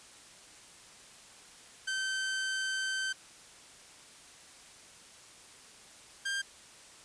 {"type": "tone pair in turn", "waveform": "sawtooth", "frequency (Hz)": [1546, 1593.1], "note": ["G6", "G6"], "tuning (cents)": [-24, 28], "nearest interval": "minor second", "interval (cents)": 52, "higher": "second", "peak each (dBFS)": [-28, -28], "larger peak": "neither", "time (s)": [[1.87, 3.13], [6.25, 6.42]], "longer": "first", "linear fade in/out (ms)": 10, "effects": ["white hiss -54 dBFS RMS until 7.04 s", "resampled to 22050 Hz"]}